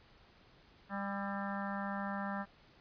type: harmonic tone with a mistuned harmonic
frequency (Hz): 199.2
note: G3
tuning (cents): +28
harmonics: 1 / 3 / 4 / 5 / 6 / 7 / 8 / 9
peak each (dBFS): -39 / -46 / -44 / -46 / -48 / -47 / -47 / -48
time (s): 0.89-2.46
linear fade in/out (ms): 50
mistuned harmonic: 7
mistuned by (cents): -56
effects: pink hiss -63 dBFS RMS until 2.8 s + resampled to 11025 Hz